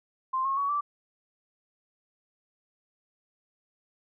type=tone with pitch steps; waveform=sine; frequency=1046.5 / 1084.7 / 1124.2 / 1165.2 Hz; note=C6 / C#6 / C#6 / D6; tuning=0 / -38 / +24 / -14 cents; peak=-25 dBFS; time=0.33-0.81 s; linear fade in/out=10 ms; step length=120 ms; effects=none